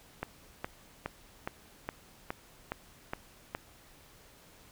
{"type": "click train", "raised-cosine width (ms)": 0.5, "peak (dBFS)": -19, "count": 9, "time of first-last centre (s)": [0.23, 3.55], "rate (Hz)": 2.41, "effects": ["pink hiss -58 dBFS RMS until 4.71 s"]}